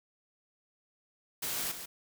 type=noise with echo; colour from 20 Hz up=white; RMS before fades=-35 dBFS; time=1.42-1.72 s; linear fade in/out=10 ms; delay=140 ms; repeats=1; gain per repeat=-8 dB; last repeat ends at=1.86 s; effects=none